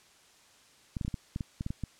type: clicks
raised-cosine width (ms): 5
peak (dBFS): -21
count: 11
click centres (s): 0.968 / 1.012 / 1.049 / 1.08 / 1.142 / 1.361 / 1.408 / 1.609 / 1.664 / 1.705 / 1.837
effects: white hiss -60 dBFS RMS until 1.99 s + low-pass 8000 Hz 12 dB/octave